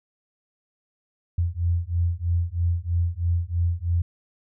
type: beating tone pair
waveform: sine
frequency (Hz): 84.6 / 87.7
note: E2 / F2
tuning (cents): +45 / +8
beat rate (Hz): 3.1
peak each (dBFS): -24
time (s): 1.38-4.02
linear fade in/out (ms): 5
effects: none